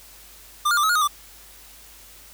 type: tone with pitch steps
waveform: square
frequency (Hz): 1193 / 1417 / 1184 / 1282 / 1432 / 1246 / 1172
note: D6 / F6 / D6 / E6 / F6 / D#6 / D6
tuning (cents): +27 / +25 / +14 / -49 / +43 / +2 / -4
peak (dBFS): -18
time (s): 0.65-1.077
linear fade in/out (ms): 10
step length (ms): 61
effects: added 50 Hz sine -53 dBFS peak until 2.33 s + white hiss -47 dBFS RMS until 2.33 s